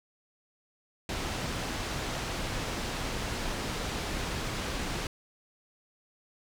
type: low-pass noise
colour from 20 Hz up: pink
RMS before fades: -34 dBFS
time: 1.09-5.07 s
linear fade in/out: 2 ms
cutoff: 6500 Hz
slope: 12 dB/octave
effects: none